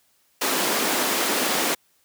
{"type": "high-pass noise", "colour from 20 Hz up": "pink", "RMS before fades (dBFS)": -23, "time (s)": [0.41, 1.75], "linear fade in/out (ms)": 10, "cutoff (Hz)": 250, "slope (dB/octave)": 24, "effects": ["white hiss -64 dBFS RMS until 2.04 s", "high-pass 60 Hz 12 dB/octave"]}